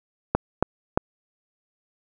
clicks, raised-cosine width 1 ms, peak -4 dBFS, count 3, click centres 0.35 / 0.626 / 0.975 s, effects none

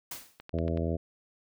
white noise with exponential decay, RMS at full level -36 dBFS, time 0.11-0.41 s, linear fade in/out 5 ms, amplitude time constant 65 ms
click train, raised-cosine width 0.3 ms, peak -28 dBFS, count 5, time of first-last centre 0.4-0.774 s, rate 10.7 Hz
harmonic tone, 82.6 Hz, E2, 4 cents sharp, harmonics 1 / 2 / 3 / 4 / 5 / 6 / 7 / 8, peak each -31 / -34 / -36 / -37 / -38 / -39 / -39 / -40 dBFS, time 0.53-0.97 s, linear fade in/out 10 ms
effects none

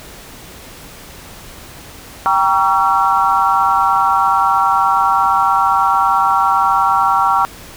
sine chord, G diminished seventh, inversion none, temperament just, 784 / 940.8 / 1128.9 / 1354.7 Hz, G5 / Bb5 / Db6 / Fb6, 0 / +16 / +31 / +47 cents, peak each -16 dBFS, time 2.26-7.45 s, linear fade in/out 0 ms, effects pink hiss -36 dBFS RMS until 7.76 s

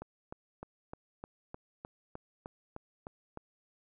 click train, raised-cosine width 1 ms, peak -28 dBFS, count 12, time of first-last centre 0.02-3.374 s, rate 3.28 Hz, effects none

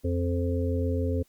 harmonic tone, 87 Hz, F2, 6 cents flat, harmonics 1 / 3 / 5 / 6, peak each -26 / -31 / -33 / -34 dBFS, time 0.04-1.23 s, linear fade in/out 10 ms, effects white hiss -66 dBFS RMS until 1.28 s + Opus 48 kbps

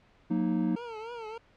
triangle chord, D# minor, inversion first, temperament equal with one note detuned, 181.71 / 233.1 / 311.1 Hz, F#3 / A#3 / D#4, -31 / 0 / 0 cents, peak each -28 dBFS, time 0.3-0.76 s, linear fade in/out 10 ms
25% pulse tone with vibrato, 455.4 Hz, A#4, 40 cents flat, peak -34 dBFS, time 0.76-1.38 s, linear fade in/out 5 ms, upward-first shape triangle, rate 3.4 Hz, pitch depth 120 cents each way
effects pink hiss -62 dBFS RMS until 1.56 s + low-pass 3000 Hz 12 dB/octave

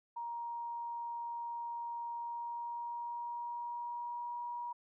sine tone with pitch glide, 941 to 958 Hz, A#5 to A#5, +16 to +47 cents, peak -38 dBFS, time 0.16-4.73 s, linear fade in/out 10 ms, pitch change +31 cents, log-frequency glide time 2.13-4.42 s, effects none

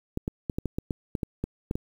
clicks, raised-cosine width 3 ms, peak -15 dBFS, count 12, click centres 0.174 / 0.279 / 0.498 / 0.585 / 0.657 / 0.785 / 0.908 / 1.152 / 1.232 / 1.44 / 1.711 / 1.755 s, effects 8-bit

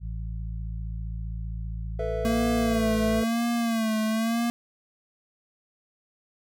harmonic tone, 55.2 Hz, A1, 6 cents sharp, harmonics 1 / 2 / 3, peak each -31 / -37 / -41 dBFS, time 0-3.24 s, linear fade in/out 50 ms
triangle chord, A suspended second, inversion none, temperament equal, 440 / 493.9 / 659.3 Hz, A4 / B4 / E5, 0 / 0 / 0 cents, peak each -30 dBFS, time 1.99-3.24 s, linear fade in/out 5 ms
square tone with vibrato, 226.5 Hz, A#3, 50 cents flat, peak -24 dBFS, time 2.25-4.5 s, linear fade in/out 0 ms, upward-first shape sine, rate 1 Hz, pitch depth 71 cents each way
effects none

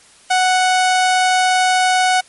sawtooth tone, 740 Hz, F#5, in tune, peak -8 dBFS, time 0.3-2.21 s, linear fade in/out 10 ms, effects white hiss -47 dBFS RMS until 2.28 s + MP3 48 kbps

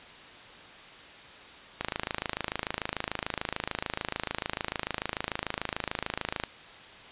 click train, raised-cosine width 0.3 ms, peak -13 dBFS, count 125, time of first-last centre 1.81-6.437 s, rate 26.8 Hz, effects white hiss -48 dBFS RMS until 7.11 s + resampled to 8000 Hz

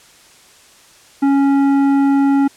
sine tone with tanh clipping, 277.2 Hz, C#4, in tune, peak -12 dBFS, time 1.22-2.48 s, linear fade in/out 10 ms, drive 11 dB, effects white hiss -46 dBFS RMS until 2.56 s + low-pass 9000 Hz 12 dB/octave

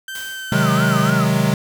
30% pulse tone with pitch glide, 1556 to 1525.7 Hz, G6 to G6, -13 to -47 cents, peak -25 dBFS, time 0.08-1.1 s, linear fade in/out 2 ms, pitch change -34 cents, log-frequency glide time 0.3-0.6 s
white noise with exponential decay, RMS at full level -33 dBFS, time 0.15-1.03 s, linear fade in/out 2 ms, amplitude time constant 190 ms
sine tone with vibrato, 1318.5 Hz, E6, in tune, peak -21 dBFS, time 0.51-1.27 s, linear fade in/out 50 ms, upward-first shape sine, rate 3.6 Hz, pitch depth 160 cents each way
square chord, Ab dominant seventh, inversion first, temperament equal, 130.81 / 155.56 / 185 / 207.7 Hz, C3 / Eb3 / Gb3 / Ab3, 0 / 0 / 0 / 0 cents, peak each -21 dBFS, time 0.52-1.54 s, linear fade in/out 2 ms
effects none

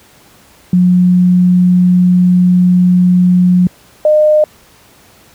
sine tone pair in turn, 180 / 609.5 Hz, F#3 / D#5, -47 / -36 cents, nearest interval octave + major sixth, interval 2111 cents, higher second, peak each -5 dBFS, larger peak neither, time 0.73-3.67 / 4.05-4.44 s, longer first, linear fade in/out 2 ms, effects pink hiss -44 dBFS RMS until 5.34 s + high-pass 60 Hz 12 dB/octave

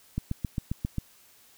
click train, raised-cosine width 5 ms, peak -16 dBFS, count 7, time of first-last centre 0.18-0.983 s, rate 7.47 Hz, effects white hiss -58 dBFS RMS until 1.57 s

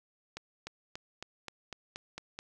accelerating click train, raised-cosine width 0.2 ms, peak -23 dBFS, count 9, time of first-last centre 0.37-2.389 s, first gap 300 ms, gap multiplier 0.95, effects none

